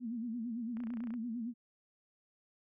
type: tone with vibrato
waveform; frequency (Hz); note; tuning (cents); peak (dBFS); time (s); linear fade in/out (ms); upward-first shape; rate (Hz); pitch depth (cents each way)
sine; 233.1; A#3; 0; -36; 0-1.54; 50; sine; 8.9; 110
type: click train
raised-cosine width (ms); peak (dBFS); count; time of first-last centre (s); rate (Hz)
0.5; -38; 12; 0.77-1.139; 29.8
effects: none